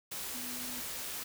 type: tone in noise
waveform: sine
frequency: 247.7 Hz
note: B3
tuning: 5 cents sharp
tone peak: -46 dBFS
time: 0.34-0.81 s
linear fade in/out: 10 ms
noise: white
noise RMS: -40 dBFS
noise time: 0.11-1.24 s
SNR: -9 dB
effects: none